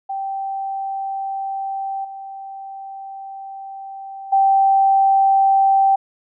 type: tone with level steps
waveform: sine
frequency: 780 Hz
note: G5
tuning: 9 cents flat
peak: -22 / -30 / -11 dBFS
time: 0.09-5.96 s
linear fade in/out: 10 ms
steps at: 2.04 / 4.32 s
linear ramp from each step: 10 ms
effects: none